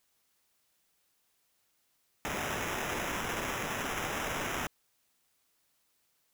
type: noise with sample-and-hold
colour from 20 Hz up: violet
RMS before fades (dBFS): -35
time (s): 2.25-4.67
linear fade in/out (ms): 0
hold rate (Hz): 4410
effects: white hiss -74 dBFS RMS until 6.33 s